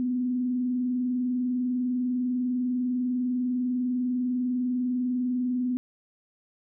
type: tone with vibrato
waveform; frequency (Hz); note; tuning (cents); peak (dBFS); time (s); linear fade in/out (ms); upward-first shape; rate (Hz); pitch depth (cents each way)
sine; 249.2; B3; +16; -24; 0-5.77; 0; sine; 20; 52
effects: none